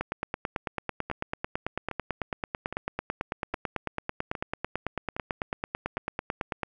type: two click trains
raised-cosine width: 0.5 ms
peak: -19 / -14 dBFS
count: 7 / 61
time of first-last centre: 1.1-5.978 / 0.01-6.633 s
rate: 1.23 / 9.06 Hz
effects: none